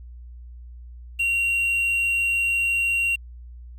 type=tone with quantisation; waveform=triangle; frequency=2753 Hz; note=F7; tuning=25 cents flat; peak=-18 dBFS; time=1.19-3.16 s; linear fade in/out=10 ms; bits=8; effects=added 60 Hz sine -38 dBFS peak until 3.78 s